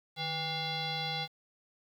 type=tone with frequency modulation; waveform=sine; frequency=2100 Hz; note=C7; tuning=6 cents sharp; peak=-32 dBFS; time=0.16-1.28 s; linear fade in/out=50 ms; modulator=649 Hz; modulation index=3.4; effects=10-bit